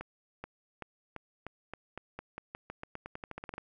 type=accelerating click train; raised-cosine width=0.5 ms; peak=-25 dBFS; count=22; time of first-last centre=0.01-3.581 s; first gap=430 ms; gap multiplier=0.89; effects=none